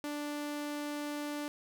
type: tone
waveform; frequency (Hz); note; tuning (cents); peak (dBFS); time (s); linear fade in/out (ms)
sawtooth; 293.7; D4; 0; -32; 0.04-1.48; 0
effects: none